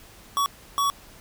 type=tone bursts at uneven times; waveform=square; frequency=1126 Hz; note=C#6; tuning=27 cents sharp; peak=-21 dBFS; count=2; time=0.37-0.46 / 0.78-0.9 s; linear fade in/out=0 ms; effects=pink hiss -49 dBFS RMS until 1.2 s